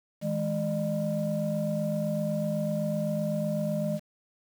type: tone cluster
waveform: sine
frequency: 161.1 / 209 / 604 Hz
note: E3 / G#3 / D5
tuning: -39 / +11 / +48 cents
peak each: -30 dBFS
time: 0.21-4 s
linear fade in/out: 50 ms
effects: tanh soft clip ceiling -19 dBFS + 8-bit